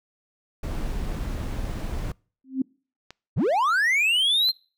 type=noise; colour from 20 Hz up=brown; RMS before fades=-29 dBFS; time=0.63-2.12 s; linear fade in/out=5 ms
type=tone with exponential growth; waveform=sine; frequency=263.5 Hz; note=C4; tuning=12 cents sharp; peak=-17 dBFS; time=2.44-2.62 s; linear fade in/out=5 ms; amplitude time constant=38 ms
type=clicks; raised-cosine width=0.2 ms; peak=-23 dBFS; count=2; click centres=3.106 / 4.488 s
type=linear sweep; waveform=triangle; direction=up; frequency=68.7 to 4209 Hz; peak=-17 dBFS; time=3.36-4.52 s; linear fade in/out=20 ms
effects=noise-tail reverb RT60 0.4 s tail -26 dB re dry